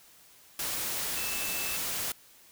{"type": "tone in noise", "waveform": "sine", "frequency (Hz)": 2637, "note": "E7", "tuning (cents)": 0, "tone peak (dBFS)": -38, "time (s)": [1.17, 1.77], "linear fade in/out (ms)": 2, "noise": "white", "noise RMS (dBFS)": -33, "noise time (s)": [0.59, 2.12], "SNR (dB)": -8, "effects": ["white hiss -57 dBFS RMS until 2.51 s"]}